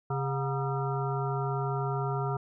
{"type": "harmonic tone with a mistuned harmonic", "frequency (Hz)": 135.3, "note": "C#3", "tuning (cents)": -42, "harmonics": [1, 3, 5, 7, 9, 10], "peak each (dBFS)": [-30, -35, -37, -38, -40, -40], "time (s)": [0.1, 2.37], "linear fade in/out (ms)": 5, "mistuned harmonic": 5, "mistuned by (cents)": 110, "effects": []}